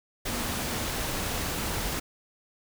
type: tone in noise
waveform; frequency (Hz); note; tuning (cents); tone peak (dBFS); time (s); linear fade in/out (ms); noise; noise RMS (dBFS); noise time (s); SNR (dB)
sine; 238.2; A#3; +38; -40; 0.28-0.87; 10; pink; -31; 0.25-2; -12
effects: none